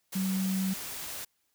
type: tone in noise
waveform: sine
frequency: 190 Hz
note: F#3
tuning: 46 cents sharp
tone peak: -27 dBFS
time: 0.15-0.74 s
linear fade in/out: 10 ms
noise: white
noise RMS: -39 dBFS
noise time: 0.12-1.25 s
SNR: +9 dB
effects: white hiss -75 dBFS RMS until 1.54 s